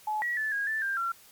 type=tone with pitch steps; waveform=sine; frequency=854 / 1922 / 1743 / 1638 / 1761 / 1591 / 1365 Hz; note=G#5 / B6 / A6 / G#6 / A6 / G6 / F6; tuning=+48 / -48 / -17 / -24 / +1 / +25 / -40 cents; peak=-27 dBFS; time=0.07-1.12 s; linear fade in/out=5 ms; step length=150 ms; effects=white hiss -55 dBFS RMS until 1.31 s + MP3 96 kbps